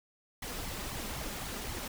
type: noise with flanger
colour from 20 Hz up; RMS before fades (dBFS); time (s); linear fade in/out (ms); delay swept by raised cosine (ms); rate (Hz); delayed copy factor
pink; -39; 0.42-1.88; 5; 0.92 to 5.02; 3.9; +0.65
effects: none